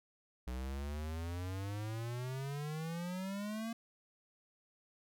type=exponential sweep; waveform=square; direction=up; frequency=61.1 to 232 Hz; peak=-39 dBFS; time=0.47-3.73 s; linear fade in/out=5 ms; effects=none